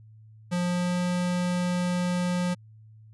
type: tone with pitch glide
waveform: square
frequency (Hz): 177 to 178.33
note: F3 to F3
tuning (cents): +23 to +36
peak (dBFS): -25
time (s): 0.51-2.55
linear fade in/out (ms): 20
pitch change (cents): +13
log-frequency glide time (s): 0.62-0.97
effects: added 109 Hz sine -48 dBFS peak until 3.13 s + resampled to 24000 Hz